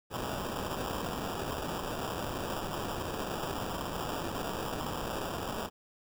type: noise with sample-and-hold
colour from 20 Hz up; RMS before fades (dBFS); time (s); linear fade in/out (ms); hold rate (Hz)
blue; -36; 0.1-5.7; 50; 2100
effects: none